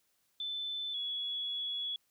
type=tone pair in turn; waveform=sine; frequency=3520 / 3374 Hz; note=A7 / G#7; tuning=0 / +27 cents; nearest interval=minor second; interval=73 cents; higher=first; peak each=-35 / -34 dBFS; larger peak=second; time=0.4-0.94 / 0.94-1.96 s; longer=second; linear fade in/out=2 ms; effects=white hiss -75 dBFS RMS until 2.1 s